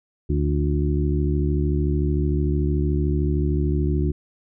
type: harmonic tone with a mistuned harmonic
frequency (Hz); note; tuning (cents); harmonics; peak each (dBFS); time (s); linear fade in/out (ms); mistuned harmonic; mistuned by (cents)
73.42; D2; 0; 1 / 2 / 3 / 4 / 5; -21 / -24 / -31 / -28 / -28; 0.29-4.12; 10; 5; -36
effects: none